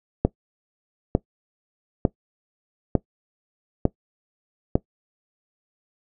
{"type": "click train", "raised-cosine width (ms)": 2, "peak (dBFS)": -3, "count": 6, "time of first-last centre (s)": [0.25, 4.755], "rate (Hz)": 1.11, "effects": ["noise-tail reverb RT60 0.1 s tail -19 dB re dry"]}